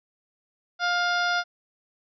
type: harmonic tone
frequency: 705 Hz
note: F5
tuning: 16 cents sharp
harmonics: 1 / 2 / 3 / 4 / 5 / 6 / 7 / 8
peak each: -27 / -24 / -37 / -40 / -34 / -40 / -35 / -42 dBFS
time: 0.79-1.44 s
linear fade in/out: 50 ms
effects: none